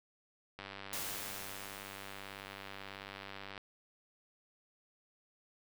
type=click train; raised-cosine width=0.3 ms; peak=-29 dBFS; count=295; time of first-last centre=0.59-3.578 s; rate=98.4 Hz
type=noise with exponential decay; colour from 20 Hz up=white; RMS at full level=-39 dBFS; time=0.93-3.51 s; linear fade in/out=1 ms; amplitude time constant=560 ms
effects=none